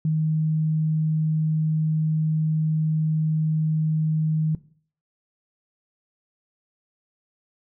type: tone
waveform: sine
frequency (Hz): 156.6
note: D#3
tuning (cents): +11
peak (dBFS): -19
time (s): 0.05-4.55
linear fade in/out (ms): 2
effects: noise-tail reverb RT60 0.5 s tail -18 dB re dry